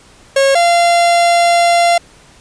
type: tone pair in turn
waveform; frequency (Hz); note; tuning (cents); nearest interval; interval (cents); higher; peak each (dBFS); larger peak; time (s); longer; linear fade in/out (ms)
45% pulse; 546 / 689.5; C#5 / F5; -26 / -22; major third; 404; second; -8; neither; 0.36-0.55 / 0.55-1.98; second; 5
effects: pink hiss -44 dBFS RMS until 2.4 s + resampled to 22050 Hz